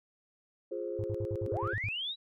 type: chord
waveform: sine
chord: F minor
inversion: none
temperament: equal with one note detuned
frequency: 349.2 / 415.3 / 527.8 Hz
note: F4 / Ab4 / C5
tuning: 0 / 0 / +15 cents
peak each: -38 dBFS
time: 0.71-1.74 s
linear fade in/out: 10 ms
type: tone bursts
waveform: sine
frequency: 103.83 Hz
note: G#2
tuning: in tune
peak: -32 dBFS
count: 9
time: 0.99-1.887 s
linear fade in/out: 0 ms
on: 49 ms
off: 57 ms
type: linear sweep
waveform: sine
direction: up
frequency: 144.7 to 3951 Hz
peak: -33 dBFS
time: 1.46-2.16 s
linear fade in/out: 50 ms
effects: tanh soft clip ceiling -22 dBFS